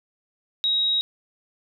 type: tone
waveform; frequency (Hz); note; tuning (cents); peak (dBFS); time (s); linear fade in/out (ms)
sine; 3805; A#7; +35; -19; 0.64-1.01; 0
effects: none